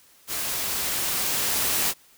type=noise with level ramp; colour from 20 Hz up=white; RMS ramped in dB=-29 to -23 dBFS; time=0.27-1.94 s; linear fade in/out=50 ms; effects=white hiss -56 dBFS RMS until 2.17 s